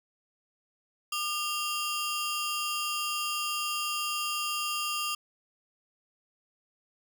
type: ring-modulated tone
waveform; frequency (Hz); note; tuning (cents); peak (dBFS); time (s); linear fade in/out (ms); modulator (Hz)
sawtooth; 1992; B6; +14; -23; 1.12-5.15; 5; 786
effects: none